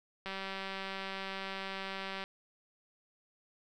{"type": "click train", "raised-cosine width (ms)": 0.3, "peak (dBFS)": -24, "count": 383, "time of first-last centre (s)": [0.26, 2.239], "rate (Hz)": 193, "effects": ["11-bit"]}